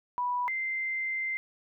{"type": "tone pair in turn", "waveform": "sine", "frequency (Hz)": [983, 2083], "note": ["B5", "C7"], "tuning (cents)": [-8, -8], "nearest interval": "octave + minor second", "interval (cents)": 1300, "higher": "second", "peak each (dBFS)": [-27, -29], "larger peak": "first", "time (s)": [[0.18, 0.48], [0.48, 1.37]], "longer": "second", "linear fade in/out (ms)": 0, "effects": []}